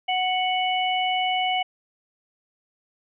harmonic tone, 740 Hz, F#5, in tune, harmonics 1 / 3 / 4, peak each -23 / -28 / -27 dBFS, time 0.08-1.63 s, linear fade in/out 10 ms, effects none

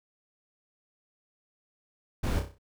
brown noise with echo, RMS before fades -27 dBFS, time 2.23-2.4 s, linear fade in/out 10 ms, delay 31 ms, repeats 6, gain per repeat -6 dB, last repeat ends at 2.586 s, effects none

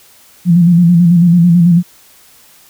sine tone with vibrato, 172.6 Hz, F3, 20 cents flat, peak -4 dBFS, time 0.45-1.83 s, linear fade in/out 50 ms, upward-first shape square, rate 9.1 Hz, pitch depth 49 cents each way, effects white hiss -44 dBFS RMS until 2.69 s

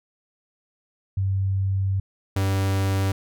sine / 45% pulse tone pair in turn, 96.6 / 96.95 Hz, G2 / G2, -25 / -19 cents, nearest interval unison, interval 6 cents, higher second, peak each -20 dBFS, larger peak neither, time 1.17-2 / 2.36-3.12 s, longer first, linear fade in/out 5 ms, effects none

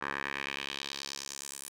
10% pulse tone with band-pass filter sweep, 69.5 Hz, C#2, 5 cents sharp, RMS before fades -39 dBFS, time 0.01-1.69 s, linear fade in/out 10 ms, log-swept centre 1400 to 9900 Hz, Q 2.1, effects none

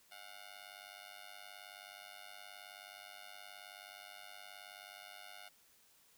10% pulse tone with amplitude modulation, 719 Hz, F#5, 50 cents flat, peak -39 dBFS, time 0.11-5.49 s, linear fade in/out 10 ms, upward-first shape sine, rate 99 Hz, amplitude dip 100%, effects white hiss -68 dBFS RMS until 6.17 s

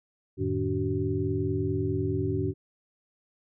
sine tone cluster, 88.5 / 108.7 / 153.2 / 288 / 377.8 Hz, F2 / A2 / D#3 / D4 / F#4, +23 / -21 / -27 / -34 / +36 cents, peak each -33 / -31 / -34 / -32 / -30 dBFS, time 0.37-2.54 s, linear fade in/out 50 ms, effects none

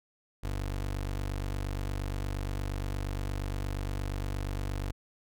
25% pulse tone, 48.55 Hz, G1, 16 cents flat, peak -28 dBFS, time 0.43-4.92 s, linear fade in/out 10 ms, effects none

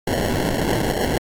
blue noise with sample-and-hold, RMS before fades -21 dBFS, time 0.07-1.18 s, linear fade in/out 5 ms, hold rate 1225 Hz, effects AAC 64 kbps

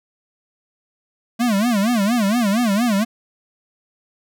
square tone with vibrato, 219.3 Hz, A3, 6 cents flat, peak -16 dBFS, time 1.39-3.05 s, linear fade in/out 20 ms, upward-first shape sine, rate 4.3 Hz, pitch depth 210 cents each way, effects none

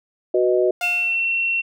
sine chord, B major, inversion second, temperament equal, 370 / 493.9 / 622.3 Hz, F#4 / B4 / D#5, 0 / 0 / 0 cents, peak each -17 / -22 / -20 dBFS, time 0.34-0.71 s, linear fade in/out 5 ms
sawtooth tone with exponential decay, 710 Hz, F5, 28 cents sharp, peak -20 dBFS, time 0.81-1.37 s, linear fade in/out 2 ms, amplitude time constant 120 ms
sine tone with pitch glide, 2700 to 2719 Hz, E7 to F7, +41 to -47 cents, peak -18 dBFS, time 0.82-1.62 s, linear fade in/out 20 ms, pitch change +12 cents, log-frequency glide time 0.98-1.41 s
effects none

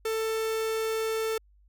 45% pulse tone, 443.7 Hz, A4, 14 cents sharp, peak -27 dBFS, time 0.05-1.38 s, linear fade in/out 5 ms, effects added 50 Hz sine -57 dBFS peak until 1.68 s

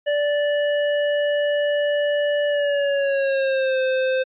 square tone with pitch glide, 584 to 520.3 Hz, D5 to C5, -10 to -10 cents, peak -19 dBFS, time 0.06-4.24 s, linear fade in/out 20 ms, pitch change -200 cents, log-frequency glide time 2.48-3.81 s, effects resampled to 8000 Hz

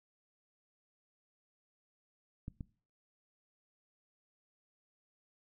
clicks, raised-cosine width 5 ms, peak -29 dBFS, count 2, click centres 2.481 / 2.608 s, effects noise-tail reverb RT60 0.4 s tail -21 dB re dry

